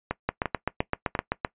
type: two click trains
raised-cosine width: 0.5 ms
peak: -9 / -11 dBFS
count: 10 / 4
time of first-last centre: 0.29-1.448 / 0.11-1.152 s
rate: 7.77 / 2.88 Hz
effects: noise-tail reverb RT60 0.1 s tail -20 dB re dry + resampled to 8000 Hz